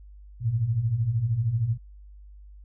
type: beating tone pair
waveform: sine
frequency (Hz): 104.9 / 117.9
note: G#2 / A#2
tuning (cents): +18 / +20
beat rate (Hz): 13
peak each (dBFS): -29 / -23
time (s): 0.4-1.78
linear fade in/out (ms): 50
effects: added 50 Hz sine -44 dBFS peak until 2.64 s